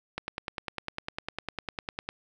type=click train; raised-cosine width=0.3 ms; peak=-16 dBFS; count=20; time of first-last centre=0.18-2.09 s; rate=9.95 Hz; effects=none